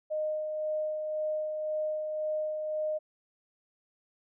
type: tone with tremolo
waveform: sine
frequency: 616 Hz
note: D#5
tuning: 17 cents flat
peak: -28 dBFS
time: 0.1-2.99 s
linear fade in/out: 20 ms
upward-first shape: sine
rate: 1.9 Hz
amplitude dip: 35%
effects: none